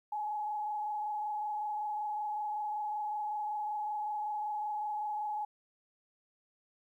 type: tone with frequency modulation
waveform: sine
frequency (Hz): 843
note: G#5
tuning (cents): +26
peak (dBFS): -33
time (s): 0.12-5.45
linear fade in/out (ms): 5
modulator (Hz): 25.3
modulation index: 0.73
effects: 12-bit